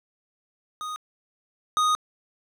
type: tone pair in turn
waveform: square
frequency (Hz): 1242 / 1242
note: D#6 / D#6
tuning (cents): -3 / -3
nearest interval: unison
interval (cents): 0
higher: neither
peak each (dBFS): -31 / -20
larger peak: second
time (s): 0.81-0.96 / 1.77-1.95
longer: second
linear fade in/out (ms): 0
effects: low-pass 8000 Hz 12 dB/octave + 8-bit